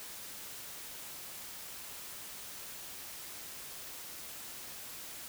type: silence
effects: white hiss -46 dBFS RMS until 5.28 s